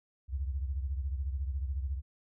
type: beating tone pair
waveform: sine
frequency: 66.5 / 80.5 Hz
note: C2 / E2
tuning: +29 / -41 cents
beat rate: 14 Hz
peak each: -32 / -39 dBFS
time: 0.28-2.02 s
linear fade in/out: 50 ms
effects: none